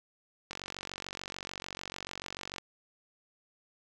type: click train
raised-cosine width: 0.2 ms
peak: -21 dBFS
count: 98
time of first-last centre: 0.51-2.583 s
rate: 46.8 Hz
effects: none